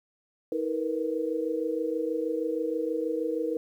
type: tone cluster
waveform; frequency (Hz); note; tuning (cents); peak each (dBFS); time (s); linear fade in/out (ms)
sine; 319.6 / 460.9 / 487.2; D#4 / A#4 / B4; +47 / -20 / -24; -31; 0.52-3.57; 2
effects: 10-bit